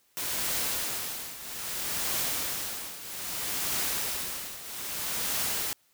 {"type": "noise with tremolo", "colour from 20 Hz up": "white", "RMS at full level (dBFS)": -29, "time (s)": [0.17, 5.73], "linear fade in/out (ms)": 0, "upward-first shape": "triangle", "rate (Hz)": 0.62, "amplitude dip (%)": 80, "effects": ["white hiss -67 dBFS RMS until 5.93 s"]}